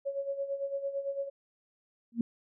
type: tone with tremolo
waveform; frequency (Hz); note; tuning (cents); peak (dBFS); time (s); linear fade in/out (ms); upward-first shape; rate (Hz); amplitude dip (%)
sine; 554.4; C#5; 0; -29; 0.05-1.3; 20; sine; 8.9; 70
type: tone with exponential growth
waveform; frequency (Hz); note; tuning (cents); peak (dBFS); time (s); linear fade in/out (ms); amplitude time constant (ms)
sine; 233.1; A#3; 0; -21; 2.12-2.21; 2; 18
effects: none